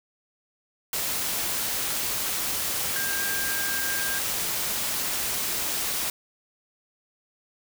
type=tone in noise; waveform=sine; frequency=1600 Hz; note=G6; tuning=35 cents sharp; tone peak=-30 dBFS; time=2.96-4.19 s; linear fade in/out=2 ms; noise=white; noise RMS=-28 dBFS; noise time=0.93-6.1 s; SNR=-5 dB; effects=none